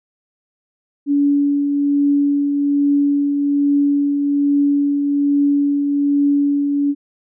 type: tone with tremolo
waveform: sine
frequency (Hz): 285.2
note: C#4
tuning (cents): +49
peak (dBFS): -11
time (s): 1.06-6.95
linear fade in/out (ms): 50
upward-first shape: triangle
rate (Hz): 1.2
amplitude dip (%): 40
effects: none